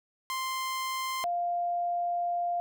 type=tone pair in turn; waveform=sawtooth / sine; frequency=1046.5 / 698.5 Hz; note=C6 / F5; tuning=0 / 0 cents; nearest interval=perfect fifth; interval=700 cents; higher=first; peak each=-27 dBFS; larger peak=neither; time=0.3-1.24 / 1.24-2.6 s; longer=second; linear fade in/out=0 ms; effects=none